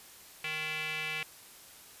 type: tone with band-pass filter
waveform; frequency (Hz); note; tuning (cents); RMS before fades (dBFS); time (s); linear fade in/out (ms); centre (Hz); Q
square; 155.56; D#3; 0; -36; 0.44-1.23; 2; 2500; 4.5
effects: white hiss -53 dBFS RMS until 2 s + resampled to 32000 Hz